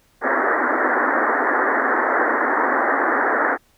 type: band-pass noise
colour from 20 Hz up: white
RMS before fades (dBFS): -19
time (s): 0.21-3.58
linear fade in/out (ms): 50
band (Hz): 240 to 1900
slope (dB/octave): 96
effects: pink hiss -59 dBFS RMS until 3.77 s